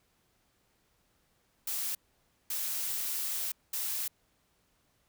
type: noise bursts at uneven times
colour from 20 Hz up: blue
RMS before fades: -34 dBFS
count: 3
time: 1.67-1.95 / 2.5-3.52 / 3.73-4.08 s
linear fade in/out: 5 ms
effects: pink hiss -72 dBFS RMS until 5.08 s